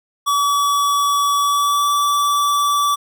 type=tone with pitch glide; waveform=square; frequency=1142 to 1155.9 Hz; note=D6 to D6; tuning=-49 to -28 cents; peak=-15 dBFS; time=0.26-2.96 s; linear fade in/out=20 ms; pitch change=+21 cents; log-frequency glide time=1.39-1.89 s; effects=none